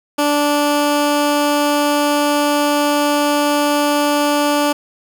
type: tone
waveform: 15% pulse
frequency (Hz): 291.9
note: D4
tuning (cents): -10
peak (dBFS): -7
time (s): 0.18-4.73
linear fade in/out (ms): 10
effects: none